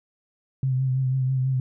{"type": "tone with vibrato", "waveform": "sine", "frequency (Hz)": 130.81, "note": "C3", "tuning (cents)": 0, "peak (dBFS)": -20, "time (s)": [0.63, 1.6], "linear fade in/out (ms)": 2, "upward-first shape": "triangle", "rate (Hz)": 6.1, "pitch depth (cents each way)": 42, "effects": []}